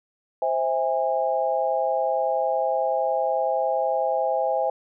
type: chord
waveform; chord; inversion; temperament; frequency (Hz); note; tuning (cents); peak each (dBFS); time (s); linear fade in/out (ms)
sine; C augmented; none; just; 523.3 / 654.1 / 817.6; C5 / E5 / G#5; 0 / -14 / -27; -25; 0.42-4.7; 2
effects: none